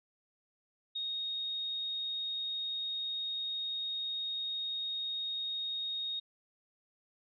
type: tone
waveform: sine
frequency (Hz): 3729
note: A#7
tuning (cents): 0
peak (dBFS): -34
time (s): 0.95-6.2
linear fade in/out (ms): 10
effects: none